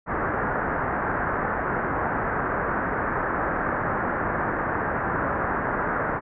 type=low-pass noise; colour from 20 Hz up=white; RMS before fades=-26 dBFS; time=0.06-6.21 s; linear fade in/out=50 ms; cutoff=1700 Hz; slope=48 dB/octave; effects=none